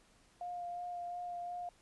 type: tone with vibrato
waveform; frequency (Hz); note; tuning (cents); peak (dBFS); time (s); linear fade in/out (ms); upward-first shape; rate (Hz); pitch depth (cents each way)
sine; 705; F5; +16; -39; 0.41-1.69; 2; sine; 2.8; 14
effects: pink hiss -67 dBFS RMS until 1.81 s + resampled to 24000 Hz